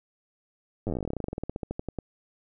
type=slowing click train; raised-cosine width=2 ms; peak=-18 dBFS; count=30; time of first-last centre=0.87-1.987 s; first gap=9 ms; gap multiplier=1.09; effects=none